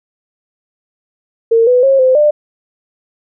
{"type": "tone with pitch steps", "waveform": "sine", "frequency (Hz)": [456.9, 497.1, 541, 516, 597], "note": ["A#4", "B4", "C#5", "C5", "D5"], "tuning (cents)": [-35, 11, -42, -24, 28], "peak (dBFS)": -6, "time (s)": [1.51, 2.31], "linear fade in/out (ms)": 10, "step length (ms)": 160, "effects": []}